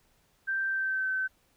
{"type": "tone with pitch glide", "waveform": "sine", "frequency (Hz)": [1568, 1533.1], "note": ["G6", "G6"], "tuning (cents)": [0, -39], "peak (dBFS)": -27, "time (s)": [0.47, 1.28], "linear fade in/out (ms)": 20, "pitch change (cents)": -39, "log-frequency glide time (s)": [0.68, 1.09], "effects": ["pink hiss -68 dBFS RMS until 1.56 s"]}